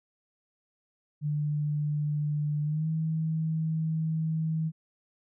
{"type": "tone with pitch glide", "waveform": "sine", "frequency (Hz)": [148.8, 159.48], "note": ["D3", "D#3"], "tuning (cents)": [23, 43], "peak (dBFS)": -26, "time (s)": [1.21, 4.72], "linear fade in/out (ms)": 50, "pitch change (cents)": 120, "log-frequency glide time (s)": [2.64, 2.88], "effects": []}